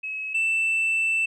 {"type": "tone pair in turn", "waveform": "sine", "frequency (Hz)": [2569, 2660], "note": ["E7", "E7"], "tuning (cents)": [-45, 15], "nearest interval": "minor second", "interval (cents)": 60, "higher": "second", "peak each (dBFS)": [-28, -18], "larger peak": "second", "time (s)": [[0.03, 0.34], [0.34, 1.26]], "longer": "second", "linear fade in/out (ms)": 10, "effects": ["tanh soft clip ceiling -19 dBFS"]}